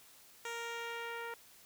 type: tone with low-pass filter sweep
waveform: 10% pulse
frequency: 466.2 Hz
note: A#4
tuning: in tune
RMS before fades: -42 dBFS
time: 0.45-1.34 s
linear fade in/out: 2 ms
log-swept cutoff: 10000 to 1800 Hz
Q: 0.79
effects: white hiss -60 dBFS RMS until 1.65 s